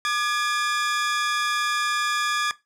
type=tone pair together; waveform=sawtooth; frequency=1200 / 1687.4 Hz; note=D6 / G#6; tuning=+37 / +27 cents; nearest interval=tritone; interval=590 cents; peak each=-21 dBFS; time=0.05-2.51 s; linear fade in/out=0 ms; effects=noise-tail reverb RT60 0.2 s tail -17 dB re dry + low-pass 8000 Hz 12 dB/octave